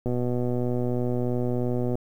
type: click train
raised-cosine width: 2 ms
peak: -15 dBFS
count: 234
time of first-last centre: 0.06-1.954 s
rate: 123 Hz
effects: 9-bit